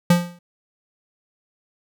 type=tone with exponential decay; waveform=square; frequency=174.61 Hz; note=F3; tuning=in tune; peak=-10 dBFS; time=0.1-0.39 s; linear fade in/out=5 ms; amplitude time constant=61 ms; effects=none